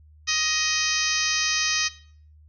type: harmonic tone with a mistuned harmonic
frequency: 626 Hz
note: D#5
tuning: 10 cents sharp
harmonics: 2 / 3 / 4 / 5 / 6 / 7 / 8 / 9 / 10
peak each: -34 / -30 / -29 / -31 / -31 / -33 / -28 / -30 / -30 dBFS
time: 0.27-1.89 s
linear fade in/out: 20 ms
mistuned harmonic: 6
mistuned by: +29 cents
effects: noise-tail reverb RT60 0.5 s tail -17 dB re dry + added 76 Hz sine -49 dBFS peak until 2.48 s